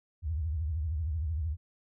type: tone with vibrato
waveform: sine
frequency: 78.3 Hz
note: D#2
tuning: 11 cents sharp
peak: -29 dBFS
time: 0.22-1.57 s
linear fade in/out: 50 ms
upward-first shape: triangle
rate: 13 Hz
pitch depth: 230 cents each way
effects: none